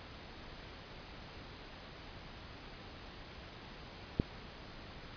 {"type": "click", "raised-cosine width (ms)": 3, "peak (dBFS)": -15, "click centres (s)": 4.199, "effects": ["pink hiss -50 dBFS RMS until 5.16 s", "resampled to 11025 Hz"]}